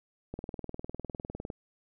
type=click train; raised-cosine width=2 ms; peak=-24 dBFS; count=24; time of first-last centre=0.34-1.502 s; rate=19.8 Hz; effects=none

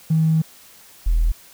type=tone pair in turn; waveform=triangle; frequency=159.6 / 40.52 Hz; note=D#3 / E1; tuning=+44 / -29 cents; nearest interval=2 octaves; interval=2373 cents; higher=first; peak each=-10 dBFS; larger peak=neither; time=0.1-0.42 / 1.06-1.32 s; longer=first; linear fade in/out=10 ms; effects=tanh soft clip ceiling -12 dBFS + white hiss -47 dBFS RMS until 1.53 s

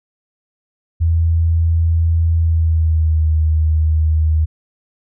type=tone with pitch glide; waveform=sine; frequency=82.6 to 78.46 Hz; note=E2 to D#2; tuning=+4 to +15 cents; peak=-11 dBFS; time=1-4.46 s; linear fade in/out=20 ms; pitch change=-89 cents; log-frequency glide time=2.36-3.26 s; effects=none

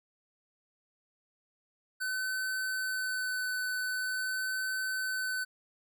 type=tone with vibrato; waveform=square; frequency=1514 Hz; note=F#6; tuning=39 cents sharp; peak=-32 dBFS; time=2-5.45 s; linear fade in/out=20 ms; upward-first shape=sine; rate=0.45 Hz; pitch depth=10 cents each way; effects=none

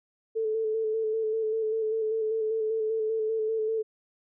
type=tone with vibrato; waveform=sine; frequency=440 Hz; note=A4; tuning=in tune; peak=-25 dBFS; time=0.35-3.83 s; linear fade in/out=20 ms; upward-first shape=square; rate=5.1 Hz; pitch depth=24 cents each way; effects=none

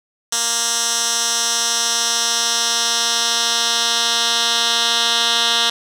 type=tone with band-pass filter sweep; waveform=10% pulse; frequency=233.1 Hz; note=A#3; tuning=in tune; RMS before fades=-18 dBFS; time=0.32-5.7 s; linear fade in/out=5 ms; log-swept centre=6700 to 3900 Hz; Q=1.9; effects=none

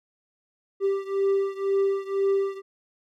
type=beating tone pair; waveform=triangle; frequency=392 / 394 Hz; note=G4 / G4; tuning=0 / +9 cents; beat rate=2 Hz; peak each=-22 / -24 dBFS; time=0.8-2.62 s; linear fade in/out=50 ms; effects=none

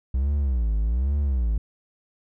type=tone with vibrato; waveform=triangle; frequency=61.74 Hz; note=B1; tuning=in tune; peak=-18 dBFS; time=0.14-1.58 s; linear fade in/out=5 ms; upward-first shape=sine; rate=1.2 Hz; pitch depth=280 cents each way; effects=none

